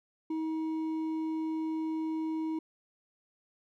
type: tone with hard clipping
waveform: triangle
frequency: 318 Hz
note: D#4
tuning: 38 cents sharp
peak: -32 dBFS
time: 0.3-2.59 s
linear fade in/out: 5 ms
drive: 8 dB
effects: none